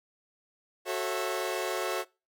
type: chord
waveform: sawtooth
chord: F# minor seventh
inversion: none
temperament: equal with one note detuned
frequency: 370 / 440 / 541.4 / 659.3 Hz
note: F#4 / A4 / C#5 / E5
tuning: 0 / 0 / -41 / 0 cents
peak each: -30 / -32 / -31 / -32 dBFS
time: 0.85-2.05 s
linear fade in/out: 50 ms
effects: noise-tail reverb RT60 0.3 s tail -24 dB re dry